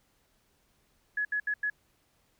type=tone bursts at uneven times; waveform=sine; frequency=1690 Hz; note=G#6; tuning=30 cents sharp; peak=-27 dBFS; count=4; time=1.17-1.25 / 1.32-1.4 / 1.47-1.54 / 1.63-1.7 s; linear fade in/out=5 ms; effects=pink hiss -70 dBFS RMS until 2.39 s